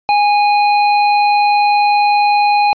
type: tone with hard clipping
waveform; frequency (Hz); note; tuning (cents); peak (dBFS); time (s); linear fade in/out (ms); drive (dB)
sine; 825; G#5; -12; -11; 0.09-2.73; 0; 18
effects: resampled to 11025 Hz